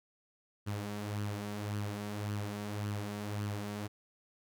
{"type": "tone with flanger", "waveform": "sawtooth", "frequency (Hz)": 103.4, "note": "G#2", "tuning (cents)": -7, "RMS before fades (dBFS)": -38, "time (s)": [0.66, 3.88], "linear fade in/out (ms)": 20, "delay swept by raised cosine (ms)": [0.65, 5.35], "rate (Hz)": 1.8, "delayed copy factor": 0.5, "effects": []}